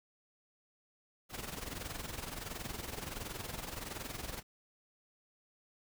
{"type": "noise with amplitude modulation", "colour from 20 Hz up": "pink", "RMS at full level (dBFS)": -40, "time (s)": [1.29, 4.43], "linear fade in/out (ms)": 50, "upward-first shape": "sine", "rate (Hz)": 21.4, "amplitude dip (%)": 70, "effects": []}